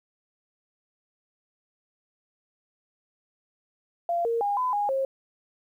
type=tone with pitch steps; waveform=sine; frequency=688 / 463.3 / 813 / 1008 / 822 / 537 Hz; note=F5 / A#4 / G#5 / B5 / G#5 / C5; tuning=-26 / -11 / -37 / +35 / -18 / +45 cents; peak=-23 dBFS; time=4.09-5.05 s; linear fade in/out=2 ms; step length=160 ms; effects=10-bit